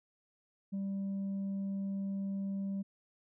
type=tone; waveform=sine; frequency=196 Hz; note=G3; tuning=in tune; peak=-31 dBFS; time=0.72-2.83 s; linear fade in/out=20 ms; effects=tanh soft clip ceiling -33 dBFS